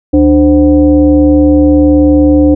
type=tone with frequency modulation; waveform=sine; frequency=297 Hz; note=D4; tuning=20 cents sharp; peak=-3 dBFS; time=0.13-2.55 s; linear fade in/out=10 ms; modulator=225 Hz; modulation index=0.81; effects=none